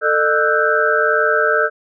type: tone cluster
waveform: sine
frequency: 445.4 / 605 / 1316 / 1490 / 1572 Hz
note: A4 / D#5 / E6 / F#6 / G6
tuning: +21 / -49 / -3 / +12 / +4 cents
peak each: -19 dBFS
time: 0.01-1.7 s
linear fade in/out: 50 ms
effects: none